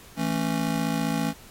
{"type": "chord", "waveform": "square", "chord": "A major", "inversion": "second", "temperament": "just", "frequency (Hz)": [165, 220, 275], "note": ["E3", "A3", "C#4"], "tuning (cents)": [2, 0, -14], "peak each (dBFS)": -29, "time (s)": [0.16, 1.34], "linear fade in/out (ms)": 50, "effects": ["pink hiss -48 dBFS RMS until 1.5 s", "MP3 64 kbps"]}